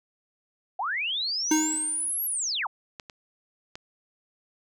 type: linear two-way sweep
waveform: sine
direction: up then down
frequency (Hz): 690 to 11730 to 690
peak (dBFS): -26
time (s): 0.79-2.67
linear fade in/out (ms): 5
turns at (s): 2.25
type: tone with exponential decay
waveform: square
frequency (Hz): 311.1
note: D#4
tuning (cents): 0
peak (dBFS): -19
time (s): 1.51-2.11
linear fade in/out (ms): 5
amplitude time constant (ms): 130
type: clicks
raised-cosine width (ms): 0.2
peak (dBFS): -21 / -25 / -21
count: 3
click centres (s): 2.998 / 3.098 / 3.755
effects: none